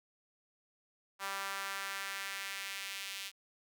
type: tone with high-pass filter sweep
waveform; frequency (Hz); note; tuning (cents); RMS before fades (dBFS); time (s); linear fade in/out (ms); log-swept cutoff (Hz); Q
sawtooth; 196; G3; 0; -41; 1.19-3.32; 50; 1100 to 2900; 1.5
effects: none